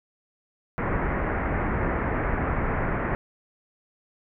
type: low-pass noise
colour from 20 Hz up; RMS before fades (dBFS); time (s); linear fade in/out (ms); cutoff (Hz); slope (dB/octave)
pink; -26; 0.78-3.15; 0; 2100; 48
effects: none